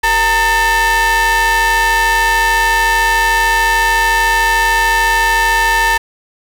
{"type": "ring-modulated tone", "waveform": "45% pulse", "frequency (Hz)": 434.4, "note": "A4", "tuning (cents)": -22, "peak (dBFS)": -7, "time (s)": [0.03, 5.98], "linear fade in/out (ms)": 10, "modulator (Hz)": 1350, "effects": []}